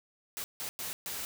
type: noise bursts at uneven times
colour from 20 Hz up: white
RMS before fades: -38 dBFS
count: 4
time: 0.37-0.44 / 0.6-0.69 / 0.79-0.93 / 1.06-1.25 s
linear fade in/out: 0 ms
effects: none